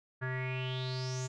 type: tone with low-pass filter sweep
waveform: square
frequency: 128.7 Hz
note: C3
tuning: 28 cents flat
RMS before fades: -36 dBFS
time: 0.21-1.28 s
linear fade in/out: 20 ms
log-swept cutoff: 1600 to 7100 Hz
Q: 7.6
effects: none